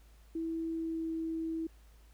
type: tone with pitch glide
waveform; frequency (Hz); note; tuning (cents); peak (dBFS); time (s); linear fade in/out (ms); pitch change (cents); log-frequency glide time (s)
sine; 327.1 to 324.8; E4 to E4; -13 to -26; -33; 0.35-1.67; 5; -13; 0.71-1.12
effects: added 54 Hz sine -56 dBFS peak until 2.13 s + pink hiss -67 dBFS RMS until 2.13 s